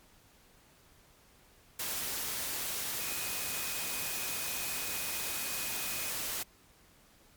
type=tone in noise; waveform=sine; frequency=2500 Hz; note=D#7; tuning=8 cents sharp; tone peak=-44 dBFS; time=3-6.1 s; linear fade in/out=5 ms; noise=white; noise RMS=-36 dBFS; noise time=1.79-6.43 s; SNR=-11 dB; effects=pink hiss -62 dBFS RMS until 7.36 s + MP3 96 kbps